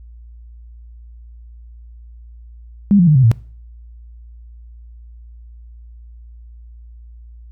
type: tone with pitch steps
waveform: sine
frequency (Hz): 202.2 / 175.01 / 151.48 / 131.11 / 113.48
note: G#3 / F3 / D#3 / C3 / A#2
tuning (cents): -46 / +4 / -46 / +4 / -46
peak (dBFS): -7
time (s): 2.91-3.315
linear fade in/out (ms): 0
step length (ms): 81
effects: noise-tail reverb RT60 0.5 s tail -22 dB re dry + added 58 Hz sine -36 dBFS peak until 7.51 s